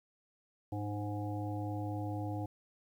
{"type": "harmonic tone with a mistuned harmonic", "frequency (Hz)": 104.2, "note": "G#2", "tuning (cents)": 6, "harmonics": [1, 3, 5, 7, 8], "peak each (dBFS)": [-37, -40, -47, -45, -48], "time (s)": [0.72, 2.46], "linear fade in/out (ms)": 5, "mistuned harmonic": 3, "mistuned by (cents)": -29, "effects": ["11-bit"]}